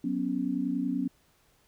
sine chord, F# suspended fourth, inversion none, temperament equal, 185 / 246.9 / 277.2 Hz, F#3 / B3 / C#4, 0 / 0 / 0 cents, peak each -34 / -31 / -30 dBFS, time 0.04-1.08 s, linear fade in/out 5 ms, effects pink hiss -66 dBFS RMS until 1.67 s

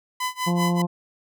sawtooth tone with tremolo, 1007 Hz, B5, 33 cents sharp, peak -19 dBFS, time 0.2-0.82 s, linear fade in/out 5 ms, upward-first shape sine, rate 5.1 Hz, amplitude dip 95%
harmonic tone, 174.61 Hz, F3, in tune, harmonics 1 / 2 / 3 / 4 / 5 / 6, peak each -20 / -29 / -34 / -33 / -34 / -36 dBFS, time 0.46-0.87 s, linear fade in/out 20 ms
effects none

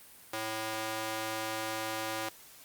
square tone with high-pass filter, 110 Hz, A2, in tune, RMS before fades -36 dBFS, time 0.33-2.29 s, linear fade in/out 5 ms, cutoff 550 Hz, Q 0.67, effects white hiss -54 dBFS RMS until 2.64 s + Opus 32 kbps

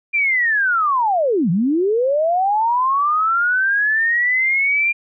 sine linear two-way sweep, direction down then up, 2400 to 156.6 to 2400 Hz, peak -14 dBFS, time 0.13-4.93 s, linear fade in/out 20 ms, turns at 1.5 s, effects none

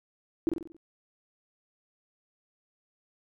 sine tone with echo, 329.6 Hz, E4, in tune, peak -21 dBFS, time 0.47-0.49 s, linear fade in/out 0 ms, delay 46 ms, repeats 6, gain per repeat -5 dB, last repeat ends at 0.766 s, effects none

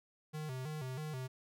square tone with vibrato, 141 Hz, C#3, 30 cents sharp, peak -40 dBFS, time 0.33-1.28 s, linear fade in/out 20 ms, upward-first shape square, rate 3.1 Hz, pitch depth 150 cents each way, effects none

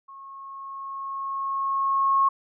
sine tone with level ramp, 1090 Hz, C#6, 29 cents flat, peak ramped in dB -41 to -16 dBFS, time 0.08-2.29 s, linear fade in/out 10 ms, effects none

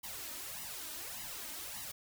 white noise with flanger, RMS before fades -44 dBFS, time 0.03-1.92 s, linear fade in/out 10 ms, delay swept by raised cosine 1 to 3.3 ms, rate 1.7 Hz, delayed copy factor +1, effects none

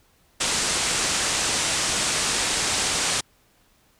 white low-pass noise, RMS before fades -24 dBFS, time 0.4-3.21 s, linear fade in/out 10 ms, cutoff 9000 Hz, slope 48 dB/octave, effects pink hiss -61 dBFS RMS until 3.99 s

